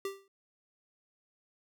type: tone with exponential decay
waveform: square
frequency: 392 Hz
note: G4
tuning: in tune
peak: -32 dBFS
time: 0.05-0.28 s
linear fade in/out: 2 ms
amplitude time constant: 50 ms
effects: none